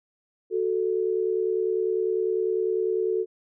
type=tone pair together; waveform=sine; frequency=370 / 440 Hz; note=F#4 / A4; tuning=0 / 0 cents; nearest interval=minor third; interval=300 cents; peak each=-25 dBFS; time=0.5-3.26 s; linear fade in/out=50 ms; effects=none